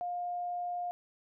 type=tone; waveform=sine; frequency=708 Hz; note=F5; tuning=23 cents sharp; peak=-33 dBFS; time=0.01-0.91 s; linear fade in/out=0 ms; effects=none